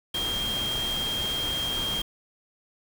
sine tone in noise, 3212 Hz, G7, 41 cents sharp, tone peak -27 dBFS, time 0.14-2.02 s, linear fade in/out 5 ms, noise pink, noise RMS -34 dBFS, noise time 0.14-2.02 s, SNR +4 dB, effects none

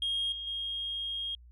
sine tone with level steps, 3249 Hz, G#7, 39 cents flat, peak -27 / -36 / -32 dBFS, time 0.02-1.35 s, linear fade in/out 2 ms, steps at 0.32 / 0.47 s, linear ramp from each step 2 ms, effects tanh soft clip ceiling -26 dBFS + added 60 Hz sine -51 dBFS peak until 1.51 s

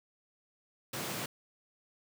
pink high-pass noise, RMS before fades -38 dBFS, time 0.93-1.26 s, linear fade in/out 5 ms, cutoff 110 Hz, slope 48 dB/octave, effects none

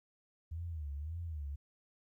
sine tone with vibrato, 77.78 Hz, D#2, in tune, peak -38 dBFS, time 0.51-1.56 s, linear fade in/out 10 ms, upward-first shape sine, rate 1.8 Hz, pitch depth 170 cents each way, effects 13-bit

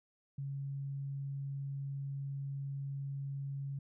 sine tone, 138.59 Hz, C#3, in tune, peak -37 dBFS, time 0.38-3.79 s, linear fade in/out 5 ms, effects none

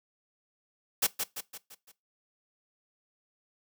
white noise with echo, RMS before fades -25 dBFS, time 1.02-1.07 s, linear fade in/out 10 ms, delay 170 ms, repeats 5, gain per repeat -6 dB, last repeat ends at 1.92 s, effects noise-tail reverb RT60 0.2 s tail -19 dB re dry + high-pass 100 Hz 12 dB/octave

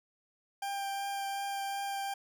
40% pulse tone with vibrato, 793 Hz, G5, 20 cents sharp, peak -33 dBFS, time 0.62-2.14 s, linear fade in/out 5 ms, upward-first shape triangle, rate 2.7 Hz, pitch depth 11 cents each way, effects none

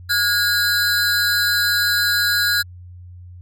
square tone cluster, 1436 / 1646 / 4047 Hz, F6 / G#6 / B7, +48 / -16 / +42 cents, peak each -21 dBFS, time 0.09-2.63 s, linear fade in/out 20 ms, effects added 89 Hz sine -36 dBFS peak until 3.41 s

